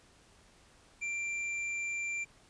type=tone with hard clipping; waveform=triangle; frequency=2362 Hz; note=D7; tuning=9 cents sharp; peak=-35 dBFS; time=1.01-2.25 s; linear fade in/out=20 ms; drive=11 dB; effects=pink hiss -62 dBFS RMS until 2.49 s + resampled to 22050 Hz